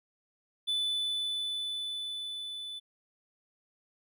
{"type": "tone with level ramp", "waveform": "triangle", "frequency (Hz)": 3493, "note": "A7", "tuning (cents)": -13, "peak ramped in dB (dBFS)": [-26, -37], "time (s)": [0.67, 2.8], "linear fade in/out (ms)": 20, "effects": []}